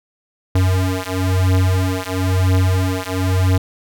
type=beating tone pair; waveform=square; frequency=92.5 / 93.5 Hz; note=F#2 / F#2; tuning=0 / +19 cents; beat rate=1 Hz; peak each=-18 dBFS; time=0.55-3.58 s; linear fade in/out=5 ms; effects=none